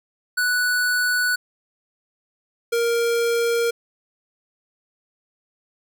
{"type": "tone pair in turn", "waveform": "square", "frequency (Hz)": [1480, 467.5], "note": ["F#6", "A#4"], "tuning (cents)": [0, 5], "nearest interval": "octave + minor sixth", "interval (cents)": 1995, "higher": "first", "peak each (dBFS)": -19, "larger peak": "neither", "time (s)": [[0.37, 1.36], [2.72, 3.71]], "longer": "neither", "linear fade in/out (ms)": 10, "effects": []}